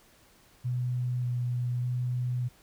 sine tone with vibrato, 123.47 Hz, B2, in tune, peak -27 dBFS, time 0.64-2.49 s, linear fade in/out 20 ms, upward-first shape square, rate 0.84 Hz, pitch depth 10 cents each way, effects pink hiss -60 dBFS RMS until 2.62 s

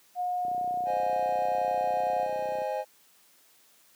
sine tone, 720 Hz, F#5, 47 cents flat, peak -27 dBFS, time 0.15-2.28 s, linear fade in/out 50 ms
click train, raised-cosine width 2 ms, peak -31 dBFS, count 68, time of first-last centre 0.45-2.618 s, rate 30.9 Hz
triangle chord, Ab major, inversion first, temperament equal with one note detuned, 523.3 / 622.3 / 827.3 Hz, C5 / Eb5 / Ab5, 0 / 0 / -7 cents, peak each -31 dBFS, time 0.85-2.85 s, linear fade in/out 50 ms
effects white hiss -61 dBFS RMS until 3.95 s + high-pass 150 Hz 12 dB/octave

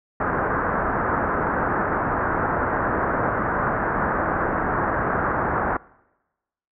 white low-pass noise, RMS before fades -23 dBFS, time 0.2-5.77 s, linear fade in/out 5 ms, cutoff 1600 Hz, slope 48 dB/octave, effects noise-tail reverb RT60 1.0 s tail -23 dB re dry

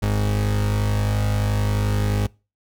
30% pulse tone pair together, 51.51 / 102.9 Hz, G#1 / G#2, -13 / -16 cents, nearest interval octave, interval 1197 cents, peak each -20 dBFS, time 0.02-2.27 s, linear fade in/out 10 ms, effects noise-tail reverb RT60 0.3 s tail -24 dB re dry

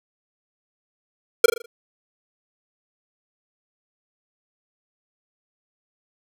square tone with echo, 466.2 Hz, A#4, in tune, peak -7 dBFS, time 1.44-1.46 s, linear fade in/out 5 ms, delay 40 ms, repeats 5, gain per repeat -7 dB, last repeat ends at 1.66 s, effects none

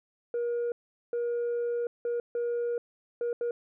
sine tone bursts at uneven times, 475.8 Hz, A#4, 35 cents sharp, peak -25 dBFS, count 6, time 0.34-0.72 / 1.13-1.87 / 2.05-2.2 / 2.35-2.78 / 3.21-3.33 / 3.41-3.51 s, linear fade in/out 2 ms, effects tanh soft clip ceiling -26 dBFS

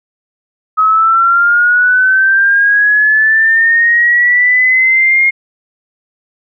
sine linear sweep, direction up, 1270 to 2144 Hz, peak -6 dBFS, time 0.77-5.31 s, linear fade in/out 20 ms, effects none

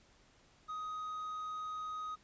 triangle tone, 1254 Hz, D#6, 13 cents sharp, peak -37 dBFS, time 0.68-2.16 s, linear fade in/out 20 ms, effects pink hiss -66 dBFS RMS until 2.23 s + resampled to 16000 Hz

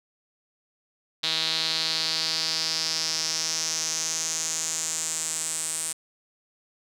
sawtooth tone with band-pass filter sweep, 160.4 Hz, E3, 47 cents flat, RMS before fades -28 dBFS, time 1.23-5.93 s, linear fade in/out 10 ms, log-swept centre 3900 to 8500 Hz, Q 4.6, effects none

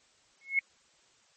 sine tone with exponential growth, 2180 Hz, C#7, 29 cents flat, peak -20 dBFS, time 0.41-0.59 s, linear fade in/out 2 ms, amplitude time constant 37 ms, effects white hiss -65 dBFS RMS until 1.36 s + MP3 32 kbps

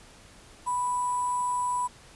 sine tone with sample-and-hold, 987.8 Hz, B5, in tune, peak -25 dBFS, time 0.66-1.88 s, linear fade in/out 20 ms, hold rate 8820 Hz, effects pink hiss -52 dBFS RMS until 2.15 s + resampled to 24000 Hz

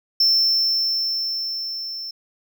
triangle tone with level ramp, 5350 Hz, E8, 25 cents sharp, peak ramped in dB -12 to -28 dBFS, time 0.2-2.11 s, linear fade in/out 5 ms, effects none

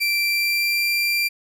30% pulse tone with pitch glide, 2349 to 2368 Hz, D7 to D7, 0 to +14 cents, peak -16 dBFS, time 0-1.29 s, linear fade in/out 20 ms, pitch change +14 cents, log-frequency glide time 0.16-0.88 s, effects none

